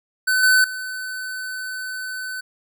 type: tone with level steps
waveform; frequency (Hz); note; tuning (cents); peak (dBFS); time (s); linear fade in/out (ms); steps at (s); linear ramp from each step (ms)
square; 1513; F#6; +38; -17 / -13 / -28; 0.27-2.41; 10; 0.43 / 0.64; 2
effects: none